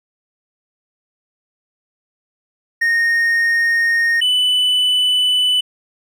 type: tone pair in turn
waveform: triangle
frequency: 1851 / 2990 Hz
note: A#6 / F#7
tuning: -13 / +17 cents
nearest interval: minor sixth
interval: 830 cents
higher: second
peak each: -11 dBFS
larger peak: neither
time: 2.81-4.21 / 4.21-5.61 s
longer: neither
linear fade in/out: 10 ms
effects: none